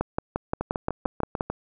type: two click trains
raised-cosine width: 1 ms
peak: -10 / -13 dBFS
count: 9 / 7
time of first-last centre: 0.01-1.409 / 0.61-1.5 s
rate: 5.72 / 6.74 Hz
effects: none